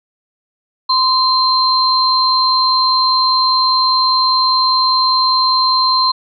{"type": "tone pair together", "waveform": "sine", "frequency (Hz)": [1035, 4140], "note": ["C6", "C8"], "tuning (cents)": [-19, -19], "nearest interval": "2 octaves", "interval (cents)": 2400, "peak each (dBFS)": -13, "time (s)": [0.89, 6.12], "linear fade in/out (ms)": 10, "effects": []}